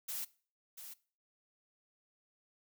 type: noise with echo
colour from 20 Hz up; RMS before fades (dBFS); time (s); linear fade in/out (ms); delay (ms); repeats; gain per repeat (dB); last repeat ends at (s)
blue; -40; 0.08-0.25; 10; 690; 1; -9; 0.94
effects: noise-tail reverb RT60 0.4 s tail -20 dB re dry